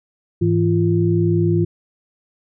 sine tone cluster, 104.8 / 164.8 / 345.7 Hz, G#2 / E3 / F4, +16 / 0 / -18 cents, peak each -18 dBFS, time 0.41-1.65 s, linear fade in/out 10 ms, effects none

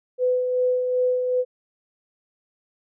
sine tone with tremolo, 502 Hz, B4, 28 cents sharp, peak -17 dBFS, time 0.18-1.45 s, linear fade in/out 50 ms, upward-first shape sine, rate 2.6 Hz, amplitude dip 40%, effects none

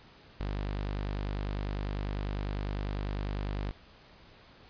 sawtooth tone, 50 Hz, G1, 35 cents sharp, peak -28 dBFS, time 0.4-3.71 s, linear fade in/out 0 ms, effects pink hiss -56 dBFS RMS until 4.69 s + resampled to 11025 Hz

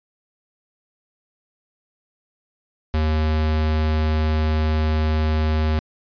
square tone, 77.78 Hz, D#2, in tune, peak -18 dBFS, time 2.94-5.79 s, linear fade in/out 0 ms, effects resampled to 11025 Hz

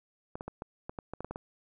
clicks, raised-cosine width 1 ms, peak -24 dBFS, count 11, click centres 0.355 / 0.409 / 0.48 / 0.621 / 0.895 / 0.988 / 1.136 / 1.206 / 1.246 / 1.31 / 1.359 s, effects none

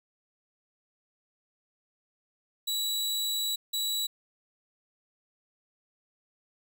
sawtooth tone bursts at uneven times, 3914 Hz, B7, 16 cents flat, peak -25 dBFS, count 2, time 2.67-3.56 / 3.73-4.07 s, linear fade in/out 10 ms, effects none

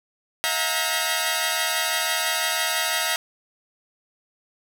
10% pulse tone cluster, 646 / 719 / 926 / 1612 / 1932 Hz, E5 / F#5 / A#5 / G6 / B6, -35 / -50 / -12 / +48 / -39 cents, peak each -20 dBFS, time 0.44-3.16 s, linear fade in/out 0 ms, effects none

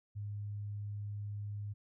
sine tone, 103 Hz, G#2, 14 cents flat, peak -38 dBFS, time 0.15-1.74 s, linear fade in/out 20 ms, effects none

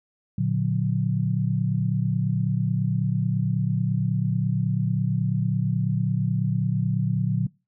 sine chord, Bb augmented, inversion none, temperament just, 116.54 / 145.68 / 182.1 Hz, Bb2 / D3 / F#3, 0 / -14 / -27 cents, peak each -25 dBFS, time 0.38-7.47 s, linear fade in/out 5 ms, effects noise-tail reverb RT60 0.3 s tail -25 dB re dry

